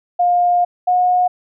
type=tone pair in turn; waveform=sine; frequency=708 / 723.7 Hz; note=F5 / F#5; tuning=+23 / -39 cents; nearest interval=unison; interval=38 cents; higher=second; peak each=-11 dBFS; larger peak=neither; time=0.19-0.65 / 0.87-1.28 s; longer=first; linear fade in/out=10 ms; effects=none